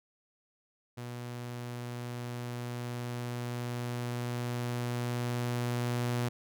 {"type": "tone with level ramp", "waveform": "sawtooth", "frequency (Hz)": 121.3, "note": "B2", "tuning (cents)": -31, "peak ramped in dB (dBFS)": [-35, -25], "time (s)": [0.97, 6.29], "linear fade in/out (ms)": 10, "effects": []}